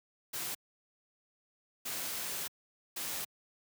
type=noise bursts at uneven times; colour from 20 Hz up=white; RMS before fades=-38 dBFS; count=3; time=0.33-0.55 / 1.85-2.48 / 2.96-3.25 s; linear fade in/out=10 ms; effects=high-pass 100 Hz 12 dB/octave